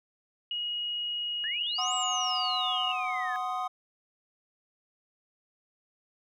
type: tone with pitch glide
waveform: sine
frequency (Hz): 2891 to 2869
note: F#7 to F7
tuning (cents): -41 to +46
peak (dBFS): -30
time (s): 0.51-2.92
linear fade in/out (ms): 2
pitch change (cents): -13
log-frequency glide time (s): 1.18-2.35
type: exponential two-way sweep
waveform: sine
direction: up then down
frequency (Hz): 1661.2 to 7900 to 1661.2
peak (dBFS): -34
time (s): 1.44-3.36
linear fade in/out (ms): 0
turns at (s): 1.94
type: chord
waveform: triangle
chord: C diminished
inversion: second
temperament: equal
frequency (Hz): 740 / 1046.5 / 1244.5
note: Gb5 / C6 / Eb6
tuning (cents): 0 / 0 / 0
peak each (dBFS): -31 / -35 / -32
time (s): 1.78-3.68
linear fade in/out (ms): 10
effects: none